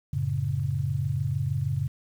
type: chord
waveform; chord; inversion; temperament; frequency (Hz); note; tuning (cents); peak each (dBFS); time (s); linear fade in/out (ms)
sine; F# minor; none; equal with one note detuned; 92.5 / 111.92 / 138.59; F#2 / A2 / C#3; 0 / +30 / 0; -31 / -30 / -27; 0.13-1.88; 5
effects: 9-bit